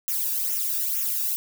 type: noise with flanger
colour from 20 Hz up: violet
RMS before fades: -26 dBFS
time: 0.08-1.36 s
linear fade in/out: 0 ms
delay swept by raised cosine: 0.22 to 0.98 ms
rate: 2.2 Hz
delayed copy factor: -0.85
effects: none